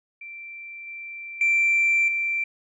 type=tone with level steps; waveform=sine; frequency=2349 Hz; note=D7; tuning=in tune; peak=-36 / -34 / -16 / -22 dBFS; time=0.21-2.44 s; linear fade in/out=5 ms; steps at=0.87 / 1.41 / 2.08 s; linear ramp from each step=2 ms; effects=tanh soft clip ceiling -14 dBFS